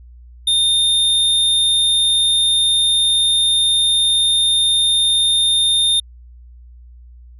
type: tone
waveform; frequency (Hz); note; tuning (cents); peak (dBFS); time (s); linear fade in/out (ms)
square; 3639; A#7; -42; -13; 0.47-6; 5
effects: added 60 Hz sine -38 dBFS peak until 7.39 s + resampled to 32000 Hz